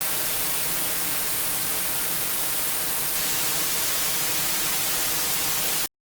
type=noise with comb filter; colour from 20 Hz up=white; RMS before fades=-24 dBFS; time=0.01-5.86 s; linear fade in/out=0 ms; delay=6.4 ms; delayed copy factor=+0.55; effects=Opus 32 kbps